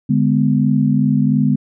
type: chord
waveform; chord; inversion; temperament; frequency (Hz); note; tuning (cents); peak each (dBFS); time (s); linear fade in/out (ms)
sine; G# diminished; second; equal with one note detuned; 146.83 / 207.7 / 250.8; D3 / G#3 / B3; 0 / 0 / +27; -16; 0.09-1.56; 10
effects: none